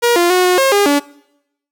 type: tone with pitch steps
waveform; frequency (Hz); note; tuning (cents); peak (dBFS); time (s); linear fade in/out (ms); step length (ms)
sawtooth; 476 / 347.5 / 364.5 / 362.3 / 537 / 405.8 / 286.8; A#4 / F4 / F#4 / F#4 / C5 / G#4 / D4; +36 / -9 / -26 / -36 / +45 / -40 / -41; -6; 0.02-1; 20; 140
effects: noise-tail reverb RT60 0.8 s tail -22 dB re dry